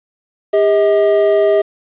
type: tone pair together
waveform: triangle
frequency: 402.3 / 636 Hz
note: G4 / D#5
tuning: +45 / +38 cents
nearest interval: minor sixth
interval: 793 cents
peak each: -10 dBFS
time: 0.53-1.62 s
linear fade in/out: 10 ms
effects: resampled to 8000 Hz + 7-bit